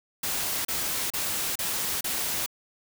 white noise bursts, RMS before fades -29 dBFS, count 5, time 0.23-2.462 s, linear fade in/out 5 ms, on 420 ms, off 33 ms, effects none

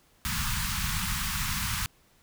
pink band-stop noise, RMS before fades -30 dBFS, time 0.25-1.86 s, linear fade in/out 0 ms, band 210 to 960 Hz, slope 48 dB/octave, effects pink hiss -63 dBFS RMS until 2.22 s

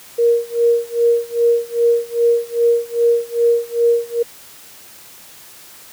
sine tone with tremolo, 470 Hz, A#4, 14 cents sharp, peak -9 dBFS, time 0.18-4.23 s, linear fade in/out 10 ms, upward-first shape sine, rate 2.5 Hz, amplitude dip 95%, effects white hiss -41 dBFS RMS until 5.92 s + high-pass 60 Hz 12 dB/octave

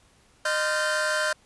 45% pulse tone cluster, 614 / 1033 / 1395 / 1551 / 1769 Hz, D#5 / C6 / F6 / G6 / A6, -23 / -22 / -2 / -19 / +9 cents, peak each -28 / -33 / -30 / -28 / -35 dBFS, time 0.45-1.33 s, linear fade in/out 5 ms, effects pink hiss -60 dBFS RMS until 1.45 s + resampled to 24000 Hz

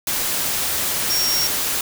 sine tone in noise, 5570 Hz, F8, 5 cents flat, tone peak -19 dBFS, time 1.1-1.47 s, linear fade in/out 2 ms, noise white, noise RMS -22 dBFS, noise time 0.07-1.81 s, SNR 0 dB, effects none

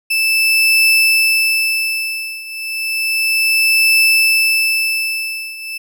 35% pulse tone with tremolo, 2637 Hz, E7, in tune, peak -7 dBFS, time 0.1-5.78 s, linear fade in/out 10 ms, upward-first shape triangle, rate 0.32 Hz, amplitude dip 90%, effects none

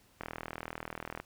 click train, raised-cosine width 0.5 ms, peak -23 dBFS, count 41, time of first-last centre 0.21-1.2 s, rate 40.4 Hz, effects pink hiss -65 dBFS RMS until 1.25 s

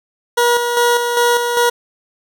20% pulse tone with tremolo, 479.4 Hz, A#4, 48 cents sharp, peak -6 dBFS, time 0.37-1.7 s, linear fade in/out 10 ms, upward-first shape square, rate 2.5 Hz, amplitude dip 45%, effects none

